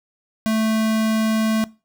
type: tone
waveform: square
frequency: 220 Hz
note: A3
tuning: in tune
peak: -18 dBFS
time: 0.46-1.64 s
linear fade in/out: 0 ms
effects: noise-tail reverb RT60 0.3 s tail -21 dB re dry